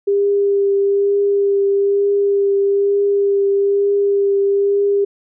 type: tone with vibrato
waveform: sine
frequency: 400.1 Hz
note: G4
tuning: 35 cents sharp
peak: -12 dBFS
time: 0.07-5.05 s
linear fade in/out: 10 ms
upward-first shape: triangle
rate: 1.1 Hz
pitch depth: 15 cents each way
effects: none